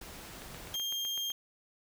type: noise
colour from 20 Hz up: pink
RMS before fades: -47 dBFS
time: 0.01-0.76 s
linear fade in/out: 5 ms
type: click train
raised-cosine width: 0.3 ms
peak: -31 dBFS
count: 8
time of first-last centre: 0.42-1.303 s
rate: 7.93 Hz
type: tone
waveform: 35% pulse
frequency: 3207 Hz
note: G7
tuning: 39 cents sharp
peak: -31 dBFS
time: 0.74-1.32 s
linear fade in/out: 2 ms
effects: none